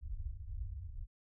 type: low-pass noise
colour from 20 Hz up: pink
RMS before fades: -42 dBFS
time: 0.01-1.07 s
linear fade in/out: 50 ms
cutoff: 100 Hz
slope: 96 dB/octave
effects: none